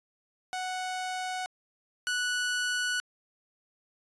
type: tone pair in turn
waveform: sawtooth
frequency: 740 / 1476.7 Hz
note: F#5 / F#6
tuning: 0 / -4 cents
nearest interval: octave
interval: 1196 cents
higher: second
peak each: -28 / -24 dBFS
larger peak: second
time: 0.53-1.46 / 2.07-3 s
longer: neither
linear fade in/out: 0 ms
effects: resampled to 22050 Hz